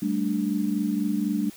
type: chord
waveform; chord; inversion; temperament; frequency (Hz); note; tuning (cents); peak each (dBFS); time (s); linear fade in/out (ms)
sine; G suspended second; none; equal; 196 / 220 / 293.7; G3 / A3 / D4; 0 / 0 / 0; -27; 0.02-1.5; 5
effects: white hiss -48 dBFS RMS until 1.56 s